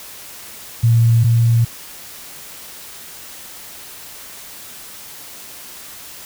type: tone pair in turn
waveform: sine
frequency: 115.7 / 116.28 Hz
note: A#2 / A#2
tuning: -13 / -4 cents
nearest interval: unison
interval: 9 cents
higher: second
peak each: -9 / -10 dBFS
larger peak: first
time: 0.83-1.24 / 1.24-1.65 s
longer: neither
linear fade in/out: 10 ms
effects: white hiss -36 dBFS RMS until 6.25 s